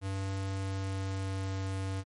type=tone with pitch glide; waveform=square; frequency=96.9 to 96.06 Hz; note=G2 to G2; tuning=-20 to -35 cents; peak=-33 dBFS; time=0.01-2.04 s; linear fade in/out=50 ms; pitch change=-15 cents; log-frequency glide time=0.36-1.55 s; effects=MP3 48 kbps